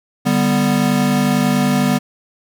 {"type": "chord", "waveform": "square", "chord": "G major", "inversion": "second", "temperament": "equal", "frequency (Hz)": [146.83, 196, 246.9], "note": ["D3", "G3", "B3"], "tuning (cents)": [0, 0, 0], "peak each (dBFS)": [-21, -18, -17], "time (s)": [0.25, 1.99], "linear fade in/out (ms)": 20, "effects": []}